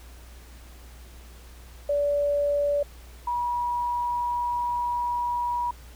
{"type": "tone pair in turn", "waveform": "sine", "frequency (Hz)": [577, 965.2], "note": ["D5", "B5"], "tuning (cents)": [-31, -40], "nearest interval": "major sixth", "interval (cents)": 891, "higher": "second", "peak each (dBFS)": [-21, -24], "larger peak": "first", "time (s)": [[1.89, 2.83], [3.27, 5.71]], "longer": "second", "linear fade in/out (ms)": 5, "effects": ["added 60 Hz sine -44 dBFS peak until 5.95 s", "pink hiss -52 dBFS RMS until 5.95 s"]}